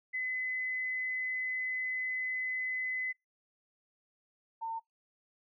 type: tone pair in turn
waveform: sine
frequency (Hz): 2023 / 905.3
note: B6 / A5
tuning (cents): +41 / +49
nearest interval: octave + major second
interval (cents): 1392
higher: first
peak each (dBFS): -32 / -34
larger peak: first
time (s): 0.13-3.13 / 4.61-4.8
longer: first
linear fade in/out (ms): 20
effects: noise-tail reverb RT60 0.2 s tail -26 dB re dry